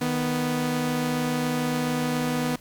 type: tone pair together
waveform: sawtooth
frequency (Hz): 155.56 / 246.9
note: D#3 / B3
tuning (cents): 0 / 0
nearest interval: minor sixth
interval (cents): 800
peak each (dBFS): -25 / -21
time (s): 0.01-2.56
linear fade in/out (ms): 5
effects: pink hiss -51 dBFS RMS until 2.6 s